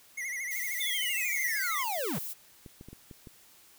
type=tone with vibrato; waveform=square; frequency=2059 Hz; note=C7; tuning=28 cents flat; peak=-34 dBFS; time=0.17-1.84 s; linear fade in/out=10 ms; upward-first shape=sine; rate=13 Hz; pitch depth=110 cents each way
type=noise; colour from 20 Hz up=violet; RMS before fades=-38 dBFS; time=0.5-2.34 s; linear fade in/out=20 ms
type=linear sweep; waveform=square; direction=down; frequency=3596 to 111.2 Hz; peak=-32 dBFS; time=0.8-2.19 s; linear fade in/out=10 ms
type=clicks; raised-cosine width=3 ms; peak=-33 dBFS; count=6; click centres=2.662 / 2.811 / 2.886 / 2.93 / 3.112 / 3.272 s
effects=white hiss -58 dBFS RMS until 3.78 s